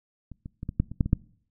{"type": "clicks", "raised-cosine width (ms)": 5, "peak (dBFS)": [-28, -25, -22, -18, -9, -24, -9, -17, -7], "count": 9, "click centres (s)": [0.317, 0.459, 0.631, 0.691, 0.8, 0.916, 1.008, 1.06, 1.131], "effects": ["noise-tail reverb RT60 0.6 s tail -24 dB re dry"]}